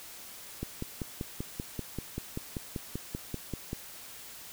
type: click train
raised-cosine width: 3 ms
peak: -21 dBFS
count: 17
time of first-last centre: 0.63-3.731 s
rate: 5.16 Hz
effects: white hiss -47 dBFS RMS until 4.52 s